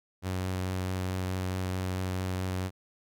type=tone with vibrato; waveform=sawtooth; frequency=92.8 Hz; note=F#2; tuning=6 cents sharp; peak=-26 dBFS; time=0.22-2.71 s; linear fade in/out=50 ms; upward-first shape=triangle; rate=4.6 Hz; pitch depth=14 cents each way; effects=none